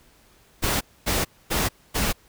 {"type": "noise bursts", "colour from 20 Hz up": "pink", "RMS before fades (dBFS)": -23, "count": 4, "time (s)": [0.62, 2.13], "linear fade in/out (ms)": 20, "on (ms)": 190, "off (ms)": 250, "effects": ["pink hiss -57 dBFS RMS until 2.28 s"]}